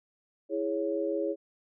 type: chord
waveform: sine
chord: C# minor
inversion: first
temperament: equal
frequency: 329.6 / 415.3 / 554.4 Hz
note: E4 / G#4 / C#5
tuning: 0 / 0 / 0 cents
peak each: -32 dBFS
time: 0.49-1.36 s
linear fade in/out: 50 ms
effects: none